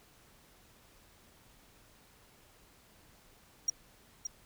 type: tone with echo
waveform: triangle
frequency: 5700 Hz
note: F8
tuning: 34 cents sharp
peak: -24 dBFS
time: 3.68-3.7 s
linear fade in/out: 5 ms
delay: 570 ms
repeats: 1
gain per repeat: -8 dB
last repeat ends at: 4.27 s
effects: pink hiss -62 dBFS RMS until 4.45 s